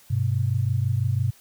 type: tone pair together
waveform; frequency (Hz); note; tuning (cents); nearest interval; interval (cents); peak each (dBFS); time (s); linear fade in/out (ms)
sine; 99.8 / 125.83; G2 / B2; +32 / +33; major third; 401; -23; 0.1-1.31; 10
effects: white hiss -54 dBFS RMS until 1.4 s